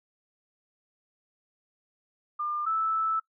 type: tone pair in turn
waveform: sine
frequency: 1200 / 1313.7 Hz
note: D6 / E6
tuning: +37 / -6 cents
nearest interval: major second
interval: 157 cents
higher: second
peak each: -28 / -24 dBFS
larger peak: second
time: 2.39-2.66 / 2.66-3.2 s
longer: second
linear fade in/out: 10 ms
effects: noise-tail reverb RT60 0.1 s tail -21 dB re dry